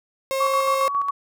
35% pulse tone, 536 Hz, C5, 42 cents sharp, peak -20 dBFS, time 0.31-0.88 s, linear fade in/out 0 ms
sine tone with tremolo, 1126 Hz, C#6, 27 cents sharp, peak -18 dBFS, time 0.4-1.11 s, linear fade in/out 10 ms, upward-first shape square, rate 7.3 Hz, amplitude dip 50%
effects none

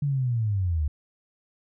sine linear sweep, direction down, 146.83 to 70.9 Hz, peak -22 dBFS, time 0.02-0.88 s, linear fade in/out 5 ms, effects none

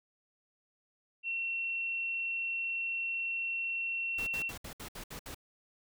sine tone, 2718 Hz, F7, 48 cents flat, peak -32 dBFS, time 1.23-4.52 s, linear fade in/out 50 ms
pink noise bursts, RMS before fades -44 dBFS, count 8, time 4.18-5.347 s, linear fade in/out 5 ms, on 89 ms, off 65 ms
effects none

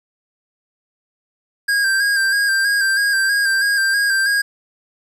square tone with vibrato, 1604 Hz, G6, 39 cents sharp, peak -15 dBFS, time 1.68-4.42 s, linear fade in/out 10 ms, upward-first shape square, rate 3.1 Hz, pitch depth 31 cents each way, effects low-pass 12000 Hz 12 dB/octave + 9-bit

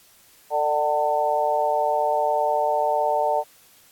harmonic tone with a mistuned harmonic, 149.1 Hz, D3, 27 cents sharp, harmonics 3 / 4 / 5 / 6, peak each -29 / -23 / -24 / -24 dBFS, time 0.5-3.44 s, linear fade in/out 50 ms, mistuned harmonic 5, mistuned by +17 cents, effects white hiss -54 dBFS RMS until 3.91 s + AAC 64 kbps

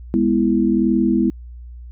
sine chord, E major, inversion first, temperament just, 206 / 247.2 / 329.6 Hz, G#3 / B3 / E4, -14 / +2 / 0 cents, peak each -18 dBFS, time 0.14-1.3 s, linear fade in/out 0 ms, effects added 60 Hz sine -33 dBFS peak until 1.91 s

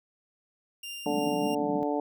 sawtooth tone with tremolo, 2794 Hz, F7, in tune, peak -33 dBFS, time 0.83-1.55 s, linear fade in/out 5 ms, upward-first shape triangle, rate 3.1 Hz, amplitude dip 35%
harmonic tone, 146.3 Hz, D3, 6 cents flat, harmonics 2 / 3 / 4 / 5 / 6, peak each -30 / -32 / -33 / -34 / -35 dBFS, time 1.06-2 s, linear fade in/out 2 ms
white band-pass noise, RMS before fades -36 dBFS, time 1.06-1.83 s, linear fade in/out 0 ms, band 160 to 260 Hz, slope 48 dB/octave
effects none

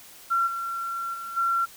sine tone with level steps, 1364 Hz, F6, 41 cents flat, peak -20 / -28 / -33 / -21 dBFS, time 0.3-1.66 s, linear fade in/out 20 ms, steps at 0.46 / 1.13 / 1.36 s, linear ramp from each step 20 ms, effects white hiss -48 dBFS RMS until 1.76 s

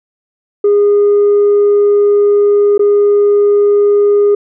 sine tone with dropouts, 409.6 Hz, G#4, 24 cents flat, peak -4 dBFS, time 0.64-4.35 s, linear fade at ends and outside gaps 5 ms, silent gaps 2.779-2.793 s, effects tanh soft clip ceiling -4 dBFS

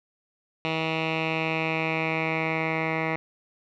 10% pulse tone with low-pass filter sweep, 160.5 Hz, E3, 46 cents flat, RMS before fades -27 dBFS, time 0.65-3.16 s, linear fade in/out 0 ms, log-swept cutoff 3000 to 2000 Hz, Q 4.4, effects none

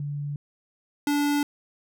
sine / square tone pair in turn, 144.6 / 289.9 Hz, D3 / D4, -27 / -22 cents, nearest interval octave, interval 1205 cents, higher second, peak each -28 / -22 dBFS, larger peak second, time 0-0.36 / 1.07-1.43 s, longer neither, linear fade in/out 2 ms, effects none

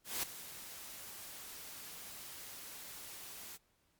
white noise with ADSR envelope, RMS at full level -35 dBFS, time 0.04-3.58 s, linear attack 190 ms, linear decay 6 ms, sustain -14 dB, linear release 28 ms, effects pink hiss -75 dBFS RMS until 3.99 s + MP3 96 kbps

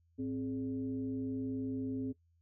sine tone with frequency modulation, 263.6 Hz, C4, 13 cents sharp, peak -34 dBFS, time 0.18-2.13 s, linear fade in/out 20 ms, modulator 158 Hz, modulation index 0.61, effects noise-tail reverb RT60 0.1 s tail -19 dB re dry + added 84 Hz sine -68 dBFS peak until 2.41 s

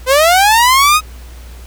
sawtooth linear sweep, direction up, 497.7 to 1274 Hz, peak -3 dBFS, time 0.06-1.01 s, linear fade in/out 50 ms, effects added 60 Hz sine -30 dBFS peak until 1.66 s + pink hiss -41 dBFS RMS until 1.66 s

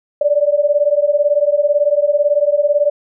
sine beating tone pair, 575 / 593 Hz, D5 / D5, -37 / +17 cents, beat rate 18 Hz, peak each -14 dBFS, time 0.21-2.9 s, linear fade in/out 5 ms, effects none

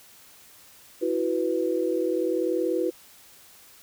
sine chord, E suspended second, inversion none, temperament equal, 329.6 / 370 / 493.9 Hz, E4 / F#4 / B4, 0 / 0 / 0 cents, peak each -27 dBFS, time 1.01-2.91 s, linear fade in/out 20 ms, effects white hiss -52 dBFS RMS until 3.82 s

